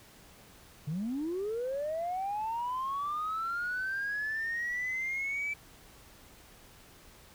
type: linear sweep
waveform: sine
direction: up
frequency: 138.59 to 2324 Hz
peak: -30 dBFS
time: 0.87-5.54 s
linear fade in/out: 10 ms
effects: tanh soft clip ceiling -28 dBFS + pink hiss -56 dBFS RMS until 7.34 s